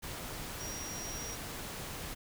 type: tone in noise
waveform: sine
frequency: 5690 Hz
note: F8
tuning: 31 cents sharp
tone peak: -42 dBFS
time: 0.59-1.36 s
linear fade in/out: 20 ms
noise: pink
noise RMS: -42 dBFS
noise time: 0.02-2.15 s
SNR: -3 dB
effects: none